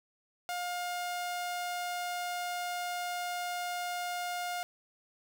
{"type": "tone", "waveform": "sawtooth", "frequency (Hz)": 710, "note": "F5", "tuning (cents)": 28, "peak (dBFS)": -30, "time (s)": [0.49, 4.63], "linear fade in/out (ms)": 0, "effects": ["12-bit"]}